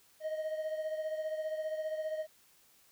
triangle beating tone pair, 623 / 638 Hz, D#5 / D#5, +2 / +43 cents, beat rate 15 Hz, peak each -33 / -40 dBFS, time 0.2-2.27 s, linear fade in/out 50 ms, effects white hiss -65 dBFS RMS until 2.91 s

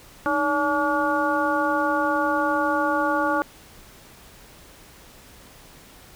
harmonic tone with a mistuned harmonic, 286.4 Hz, D4, 43 cents flat, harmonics 1 / 2 / 3 / 4 / 5, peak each -26 / -26 / -26 / -26 / -26 dBFS, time 0.26-3.42 s, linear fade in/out 0 ms, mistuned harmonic 1, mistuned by +130 cents, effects pink hiss -48 dBFS RMS until 6.15 s

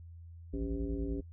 sine tone with frequency modulation, 165.9 Hz, E3, 11 cents sharp, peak -32 dBFS, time 0.53-1.21 s, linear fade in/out 10 ms, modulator 114 Hz, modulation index 2, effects noise-tail reverb RT60 0.1 s tail -20 dB re dry + added 84 Hz sine -47 dBFS peak until 1.32 s

